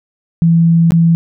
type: tone with dropouts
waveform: sine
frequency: 166.7 Hz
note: E3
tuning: 20 cents sharp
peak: -6 dBFS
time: 0.42-1.15 s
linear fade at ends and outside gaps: 0 ms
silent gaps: 0.907-0.92 s
effects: none